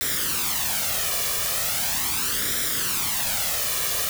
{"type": "noise with flanger", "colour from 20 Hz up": "white", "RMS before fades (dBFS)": -25, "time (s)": [0.01, 4.09], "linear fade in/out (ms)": 0, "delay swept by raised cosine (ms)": [0.54, 1.74], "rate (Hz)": 0.39, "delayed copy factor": 0.65, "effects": []}